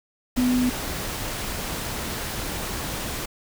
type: tone in noise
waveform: sine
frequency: 249.9 Hz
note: B3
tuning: 21 cents sharp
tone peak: -18 dBFS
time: 0.37-0.7 s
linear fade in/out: 10 ms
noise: pink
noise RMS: -30 dBFS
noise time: 0.36-3.26 s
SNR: +9 dB
effects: none